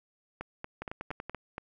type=two click trains; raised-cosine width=0.5 ms; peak=-22 / -22 dBFS; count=6 / 6; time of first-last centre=0.41-1.581 / 0.82-1.296 s; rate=4.27 / 10.5 Hz; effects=none